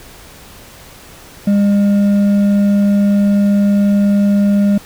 triangle tone with hard clipping, 202.1 Hz, G#3, 47 cents flat, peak -10 dBFS, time 1.47-4.78 s, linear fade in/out 5 ms, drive 8 dB, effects pink hiss -38 dBFS RMS until 4.85 s

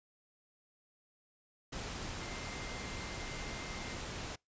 sine tone in noise, 2093 Hz, C7, in tune, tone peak -50 dBFS, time 2.21-3.96 s, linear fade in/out 10 ms, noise pink, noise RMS -42 dBFS, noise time 1.72-4.36 s, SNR -11 dB, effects noise-tail reverb RT60 0.2 s tail -26 dB re dry + resampled to 16000 Hz

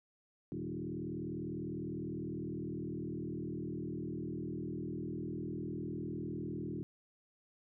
sine tone with frequency modulation, 244.7 Hz, B3, 16 cents flat, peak -37 dBFS, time 0.52-6.83 s, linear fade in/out 0 ms, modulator 39.9 Hz, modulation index 3.1, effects none

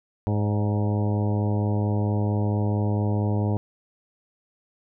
harmonic tone with a mistuned harmonic, 104.4 Hz, G#2, 10 cents sharp, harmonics 1 / 2 / 3 / 4 / 5 / 6 / 7 / 8 / 9, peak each -22 / -28 / -32 / -34 / -36 / -38 / -39 / -40 / -41 dBFS, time 0.27-3.57 s, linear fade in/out 0 ms, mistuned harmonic 6, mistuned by -36 cents, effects none

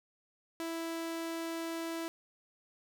sawtooth tone, 330.2 Hz, E4, 3 cents sharp, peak -32 dBFS, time 0.6-2.08 s, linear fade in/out 0 ms, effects none

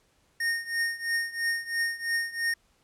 square tone with tremolo, 1844 Hz, A#6, 19 cents flat, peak -24 dBFS, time 0.4-2.54 s, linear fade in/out 5 ms, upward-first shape triangle, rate 3 Hz, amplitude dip 90%, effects pink hiss -67 dBFS RMS until 2.83 s + low-pass 11000 Hz 12 dB/octave

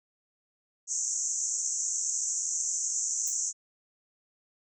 pink band-pass noise, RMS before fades -31 dBFS, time 0.87-3.53 s, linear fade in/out 50 ms, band 6000 to 7600 Hz, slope 96 dB/octave
violet noise with exponential decay, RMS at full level -34 dBFS, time 3.27-3.38 s, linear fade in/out 5 ms, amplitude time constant 22 ms
effects none

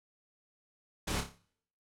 pink noise with echo, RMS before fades -34 dBFS, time 1.07-1.21 s, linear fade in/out 10 ms, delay 29 ms, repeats 6, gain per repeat -6 dB, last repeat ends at 1.384 s, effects noise-tail reverb RT60 0.7 s tail -24 dB re dry + low-pass 10000 Hz 12 dB/octave

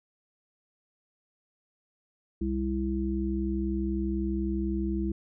harmonic tone, 66 Hz, C2, 16 cents sharp, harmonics 1 / 3 / 5, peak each -31 / -31 / -31 dBFS, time 2.41-5.12 s, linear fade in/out 5 ms, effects none

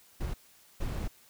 brown noise bursts at uneven times, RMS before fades -33 dBFS, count 2, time 0.2-0.34 / 0.8-1.08 s, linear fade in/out 10 ms, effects white hiss -60 dBFS RMS until 1.29 s

